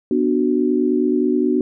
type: chord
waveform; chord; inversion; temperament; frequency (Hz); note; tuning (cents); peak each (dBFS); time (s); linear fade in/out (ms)
sine; B minor; none; just; 246.9 / 296.3 / 370.4; B3 / D4 / F#4; 0 / +15 / +2; -19; 0.11-1.61; 2
effects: none